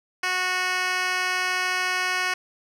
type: tone with band-pass filter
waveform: 10% pulse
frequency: 366.9 Hz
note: F#4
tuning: 15 cents flat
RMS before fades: -25 dBFS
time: 0.23-2.34 s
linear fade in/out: 5 ms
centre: 2800 Hz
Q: 0.8
effects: none